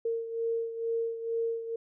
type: beating tone pair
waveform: sine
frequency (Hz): 458.1 / 460.3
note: A#4 / A#4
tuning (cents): -30 / -22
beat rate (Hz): 2.2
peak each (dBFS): -30 / -36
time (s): 0.05-1.76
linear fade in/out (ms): 5
effects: none